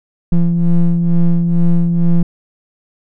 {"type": "ring-modulated tone", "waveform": "triangle", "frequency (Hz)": 85.9, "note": "F2", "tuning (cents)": -28, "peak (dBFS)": -3, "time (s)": [0.32, 2.23], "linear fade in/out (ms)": 5, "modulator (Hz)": 84.8, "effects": []}